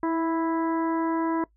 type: harmonic tone with a mistuned harmonic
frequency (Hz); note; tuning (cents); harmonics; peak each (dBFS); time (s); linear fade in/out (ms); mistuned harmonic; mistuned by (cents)
329.3; E4; -2; 1 / 2 / 3 / 4 / 5 / 6; -24 / -34 / -30 / -40 / -41 / -46; 0.03-1.44; 2; 1; -17
effects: noise-tail reverb RT60 0.1 s tail -20 dB re dry + added 53 Hz sine -61 dBFS peak until 1.56 s